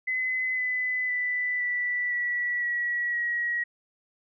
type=tone with pitch steps; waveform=sine; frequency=2028 / 2007 / 1986.3 / 1965.7 / 1945.4 / 1925.3 / 1905.4 Hz; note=B6 / B6 / B6 / B6 / B6 / B6 / A#6; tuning=+45 / +27 / +9 / -9 / -27 / -45 / +37 cents; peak=-25 dBFS; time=0.07-3.64 s; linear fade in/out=10 ms; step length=510 ms; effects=none